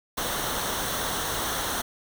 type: noise with comb filter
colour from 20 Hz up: pink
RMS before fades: -29 dBFS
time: 0.17-1.82 s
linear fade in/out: 10 ms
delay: 0.41 ms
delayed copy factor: -0.6
effects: none

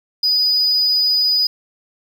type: tone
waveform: triangle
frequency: 4957 Hz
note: D#8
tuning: 7 cents flat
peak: -11 dBFS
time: 0.23-1.47 s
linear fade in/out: 5 ms
effects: tanh soft clip ceiling -8 dBFS + 8-bit

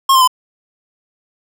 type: tone with pitch steps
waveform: square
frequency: 1077 / 1045.1 / 1014.2 Hz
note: C6 / C6 / B5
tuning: +50 / -2 / +46 cents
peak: -8 dBFS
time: 0.09-0.276 s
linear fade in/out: 5 ms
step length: 62 ms
effects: none

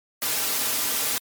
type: noise with comb filter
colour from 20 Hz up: white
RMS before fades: -25 dBFS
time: 0.22-1.18 s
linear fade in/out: 0 ms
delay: 5.5 ms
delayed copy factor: -0.7
effects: high-pass 150 Hz 12 dB/octave + MP3 96 kbps

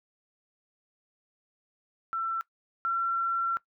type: tone pair in turn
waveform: sine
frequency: 1342 / 1358.4 Hz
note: E6 / F6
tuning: +31 / -48 cents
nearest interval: unison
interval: 21 cents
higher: second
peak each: -28 / -25 dBFS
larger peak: second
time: 2.13-2.41 / 2.85-3.57 s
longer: second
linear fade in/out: 0 ms
effects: noise-tail reverb RT60 0.1 s tail -19 dB re dry

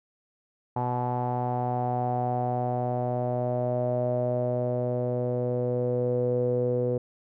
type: tone with low-pass filter sweep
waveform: sawtooth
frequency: 123.47 Hz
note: B2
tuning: in tune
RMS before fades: -27 dBFS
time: 0.76-6.98 s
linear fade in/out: 5 ms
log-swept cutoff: 850 to 470 Hz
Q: 7.8
effects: none

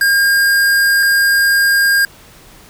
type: tone pair in turn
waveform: square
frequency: 1613 / 1613 Hz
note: G6 / G6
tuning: +49 / +49 cents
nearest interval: unison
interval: 0 cents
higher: neither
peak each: -10 / -10 dBFS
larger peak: neither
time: 0.01-1.03 / 1.03-2.05 s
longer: neither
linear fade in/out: 2 ms
effects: pink hiss -42 dBFS RMS until 2.69 s

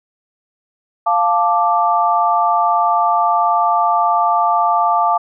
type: chord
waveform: sine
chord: D minor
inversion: first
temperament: equal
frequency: 698.5 / 880 / 1174.7 Hz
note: F5 / A5 / D6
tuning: 0 / 0 / 0 cents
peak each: -16 dBFS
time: 1.06-5.18 s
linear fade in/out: 10 ms
effects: none

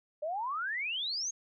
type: exponential sweep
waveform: sine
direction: up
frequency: 580 to 6645 Hz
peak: -32 dBFS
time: 0.22-1.31 s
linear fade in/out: 10 ms
effects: none

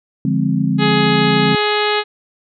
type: chord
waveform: sine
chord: D half-diminished seventh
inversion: none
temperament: equal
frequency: 146.83 / 174.61 / 207.7 / 261.6 Hz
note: D3 / F3 / Ab3 / C4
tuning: 0 / 0 / 0 / 0 cents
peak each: -19 dBFS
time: 0.25-1.55 s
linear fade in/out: 2 ms
type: harmonic tone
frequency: 419.1 Hz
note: G#4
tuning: 16 cents sharp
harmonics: 1 / 2 / 3 / 4 / 5 / 6 / 7 / 8 / 9 / 10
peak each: -18 / -21 / -23 / -24 / -25 / -26 / -26 / -27 / -28 / -28 dBFS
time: 0.78-2.04 s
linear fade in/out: 50 ms
effects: none

